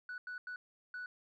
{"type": "tone bursts at uneven times", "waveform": "sine", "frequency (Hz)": 1480, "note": "F#6", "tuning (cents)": 0, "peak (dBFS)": -39, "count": 4, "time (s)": [[0.09, 0.18], [0.27, 0.38], [0.47, 0.56], [0.94, 1.06]], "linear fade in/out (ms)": 2, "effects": ["tanh soft clip ceiling -39 dBFS"]}